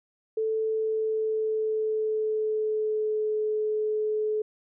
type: tone with pitch glide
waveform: sine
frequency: 440 to 428.7 Hz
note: A4 to A4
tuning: 0 to -45 cents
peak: -24 dBFS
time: 0.37-4.42 s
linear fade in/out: 5 ms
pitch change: -45 cents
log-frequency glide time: 0.57-3.36 s
effects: none